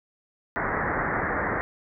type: low-pass noise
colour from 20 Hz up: white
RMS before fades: -27 dBFS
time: 0.56-1.61 s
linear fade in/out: 0 ms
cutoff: 2000 Hz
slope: 96 dB/octave
effects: none